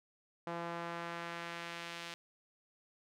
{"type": "tone with band-pass filter sweep", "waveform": "sawtooth", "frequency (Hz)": 170, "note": "F3", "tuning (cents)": -46, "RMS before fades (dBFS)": -43, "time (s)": [0.47, 2.14], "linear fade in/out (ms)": 0, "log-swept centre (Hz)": [860, 3300], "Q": 0.91, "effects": []}